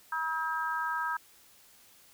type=harmonic tone; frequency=320.1 Hz; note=D#4; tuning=49 cents sharp; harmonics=3 / 4 / 5; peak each=-34 / -34 / -34 dBFS; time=0.12-1.17 s; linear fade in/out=5 ms; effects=white hiss -59 dBFS RMS until 2.13 s